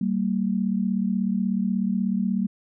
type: tone pair together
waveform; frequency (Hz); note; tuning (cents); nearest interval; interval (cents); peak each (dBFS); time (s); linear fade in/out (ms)
sine; 192.57 / 229; G3 / A#3; -31 / -31; minor third; 300; -23 / -25; 0.01-2.47; 5
effects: none